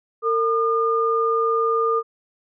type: tone pair together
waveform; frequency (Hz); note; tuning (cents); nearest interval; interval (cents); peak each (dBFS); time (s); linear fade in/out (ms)
sine; 454.5 / 1211.7; A#4 / D#6; -44 / -46; octave + perfect fourth; 1698; -20; 0.22-2.03; 50
effects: none